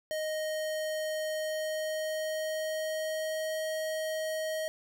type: tone with pitch glide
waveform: square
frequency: 622.3 to 629.9 Hz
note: D#5 to D#5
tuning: 0 to +21 cents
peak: -32 dBFS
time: 0.11-4.68 s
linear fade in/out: 0 ms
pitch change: +21 cents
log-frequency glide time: 1.33-3.53 s
effects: none